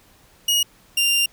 sawtooth tone pair in turn, 2883 / 2790 Hz, F#7 / F7, -46 / -2 cents, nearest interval minor second, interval 56 cents, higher first, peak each -13 dBFS, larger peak neither, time 0.48-0.63 / 0.97-1.26 s, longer second, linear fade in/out 5 ms, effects pink hiss -54 dBFS RMS until 1.32 s

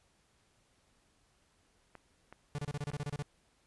clicks, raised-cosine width 0.5 ms, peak -34 dBFS, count 3, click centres 1.953 / 2.326 / 2.916 s
45% pulse tone bursts, 145.5 Hz, D3, 16 cents flat, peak -35 dBFS, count 11, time 2.55-3.224 s, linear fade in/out 0 ms, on 34 ms, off 30 ms
effects pink hiss -71 dBFS RMS until 3.66 s + resampled to 24000 Hz

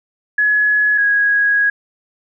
sine tone pair in turn, 1692 / 1655.3 Hz, G#6 / G#6, +32 / -6 cents, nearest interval unison, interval 38 cents, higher first, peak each -11 dBFS, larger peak neither, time 0.38-0.98 / 0.98-1.7 s, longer second, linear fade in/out 5 ms, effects none

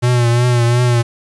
square tone with vibrato, 120.8 Hz, B2, 38 cents flat, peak -11 dBFS, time 0.02-1.03 s, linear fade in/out 20 ms, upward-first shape triangle, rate 2.8 Hz, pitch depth 54 cents each way, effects resampled to 24000 Hz + 8-bit

